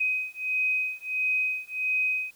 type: beating tone pair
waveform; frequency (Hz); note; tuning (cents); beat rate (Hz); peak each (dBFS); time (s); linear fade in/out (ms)
sine; 2516 / 2517.5; D#7 / D#7; +19 / +20; 1.5; -28; 0-2.31; 10
effects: white hiss -59 dBFS RMS until 2.35 s